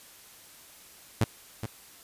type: tone with echo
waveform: sawtooth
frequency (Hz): 110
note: A2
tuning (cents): 0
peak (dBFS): -17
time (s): 1.21-1.24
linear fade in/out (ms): 0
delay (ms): 420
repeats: 1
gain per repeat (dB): -10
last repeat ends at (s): 1.66
effects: white hiss -52 dBFS RMS until 2.03 s + resampled to 32000 Hz